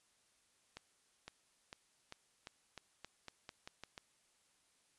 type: accelerating click train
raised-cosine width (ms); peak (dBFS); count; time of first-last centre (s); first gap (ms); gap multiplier
0.2; -30; 12; 0.77-3.978; 510; 0.88
effects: white hiss -74 dBFS RMS until 4.98 s + resampled to 24000 Hz